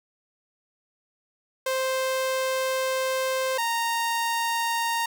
sawtooth tone pair in turn, 523.3 / 927 Hz, C5 / A#5, 0 / -10 cents, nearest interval minor seventh, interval 990 cents, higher second, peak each -20 dBFS, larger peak neither, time 1.66-3.58 / 3.58-5.06 s, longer first, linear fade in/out 5 ms, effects none

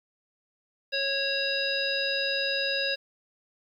harmonic tone, 550 Hz, C#5, 14 cents flat, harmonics 1 / 3 / 5 / 7 / 9, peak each -32 / -32 / -32 / -32 / -32 dBFS, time 0.92-2.96 s, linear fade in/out 20 ms, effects 10-bit

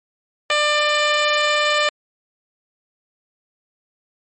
10% pulse tone, 596 Hz, D5, 25 cents sharp, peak -7 dBFS, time 0.5-1.89 s, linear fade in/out 2 ms, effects MP3 32 kbps

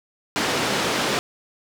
pink band-pass noise, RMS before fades -23 dBFS, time 0.36-1.19 s, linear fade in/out 0 ms, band 210 to 5900 Hz, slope 12 dB/octave, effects none

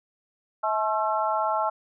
harmonic tone with a mistuned harmonic, 215.3 Hz, A3, 37 cents flat, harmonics 3 / 4 / 5 / 6, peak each -28 / -26 / -30 / -29 dBFS, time 0.63-1.7 s, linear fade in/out 10 ms, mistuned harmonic 6, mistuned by +66 cents, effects none

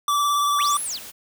square tone with vibrato, 1161 Hz, D6, 20 cents flat, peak -19 dBFS, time 0.08-0.77 s, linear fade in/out 2 ms, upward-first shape triangle, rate 18 Hz, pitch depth 25 cents each way
sine linear two-way sweep, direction up then down, 334.8 to 11175 to 2094 Hz, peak -26 dBFS, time 0.56-1 s, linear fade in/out 50 ms, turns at 0.82 s
white noise, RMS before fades -39 dBFS, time 0.6-1.12 s, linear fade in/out 20 ms
effects none

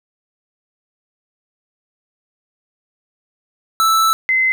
square / sine tone pair in turn, 1318.5 / 2055 Hz, E6 / C7, 0 / -32 cents, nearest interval minor sixth, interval 768 cents, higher second, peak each -12 dBFS, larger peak neither, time 3.8-4.13 / 4.29-4.52 s, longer first, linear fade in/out 0 ms, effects 9-bit

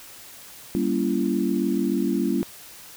sine chord, G diminished seventh, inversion none, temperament just, 196 / 235.2 / 282.2 / 338.7 Hz, G3 / Bb3 / Db4 / Fb4, 0 / +16 / +31 / +47 cents, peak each -26 dBFS, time 0.75-2.43 s, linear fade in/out 0 ms, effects white hiss -44 dBFS RMS until 2.96 s

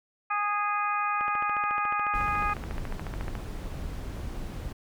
harmonic tone, 413 Hz, G#4, 10 cents flat, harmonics 2 / 3 / 4 / 5 / 6, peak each -32 / -27 / -36 / -40 / -35 dBFS, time 0.3-2.54 s, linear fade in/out 10 ms
click train, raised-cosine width 0.5 ms, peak -22 dBFS, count 31, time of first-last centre 1.21-3.353 s, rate 14 Hz
brown noise, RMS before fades -35 dBFS, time 2.14-4.73 s, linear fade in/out 10 ms
effects none

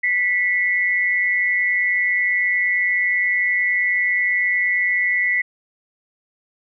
sine tone pair together, 1975.5 / 2165 Hz, B6 / C#7, 0 / -41 cents, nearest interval major second, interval 159 cents, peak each -17 / -23 dBFS, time 0.03-5.42 s, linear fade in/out 10 ms, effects none

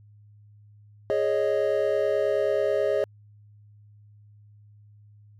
triangle chord, Ab suspended fourth, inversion none, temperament just, 415.3 / 553.7 / 623 Hz, Ab4 / Db5 / Eb5, 0 / -2 / +2 cents, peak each -24 dBFS, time 1.1-3.04 s, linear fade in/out 0 ms, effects added 104 Hz sine -50 dBFS peak until 5.39 s + AAC 64 kbps

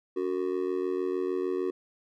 triangle tone with amplitude modulation, 370 Hz, F#4, in tune, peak -21 dBFS, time 0.16-1.71 s, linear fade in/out 10 ms, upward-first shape sine, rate 86.6 Hz, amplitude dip 95%, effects none

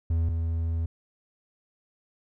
triangle tone pair in turn, 82.41 / 82.41 Hz, E2 / E2, 0 / 0 cents, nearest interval unison, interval 0 cents, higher neither, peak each -20 / -23 dBFS, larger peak first, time 0.1-0.29 / 0.29-0.86 s, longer second, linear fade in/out 5 ms, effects none

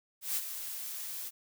blue noise with ADSR envelope, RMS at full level -31 dBFS, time 0.21-1.31 s, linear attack 150 ms, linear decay 49 ms, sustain -9 dB, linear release 35 ms, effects none

